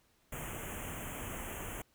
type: band-stop noise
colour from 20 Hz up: pink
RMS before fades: -42 dBFS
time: 0.32-1.82 s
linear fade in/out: 5 ms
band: 3200 to 6400 Hz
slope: 96 dB/octave
effects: pink hiss -71 dBFS RMS until 1.94 s